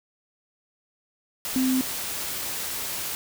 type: tone in noise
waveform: sine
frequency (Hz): 259.4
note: C4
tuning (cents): -15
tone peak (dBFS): -20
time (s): 1.56-1.81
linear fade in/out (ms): 0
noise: white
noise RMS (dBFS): -31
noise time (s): 1.45-3.15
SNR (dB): +8
effects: none